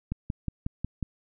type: click train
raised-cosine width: 5 ms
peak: -17 dBFS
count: 6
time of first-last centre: 0.12-1.027 s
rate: 5.51 Hz
effects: none